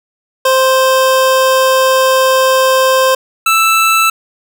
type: tone pair in turn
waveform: 25% pulse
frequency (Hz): 523.3 / 1322.4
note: C5 / E6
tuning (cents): 0 / +5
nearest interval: octave + major third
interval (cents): 1605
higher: second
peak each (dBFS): -4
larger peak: neither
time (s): 0.45-3.15 / 3.46-4.1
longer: first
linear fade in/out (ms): 5
effects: none